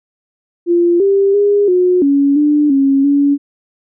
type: tone with pitch steps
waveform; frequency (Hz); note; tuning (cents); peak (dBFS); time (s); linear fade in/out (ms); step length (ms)
sine; 345.7 / 394.8 / 407.6 / 362 / 280.8 / 296.2 / 273.8 / 283.6; F4 / G4 / G#4 / F#4 / C#4 / D4 / C#4 / C#4; -18 / +12 / -32 / -38 / +22 / +15 / -21 / +40; -8; 0.66-3.38; 50; 340
effects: none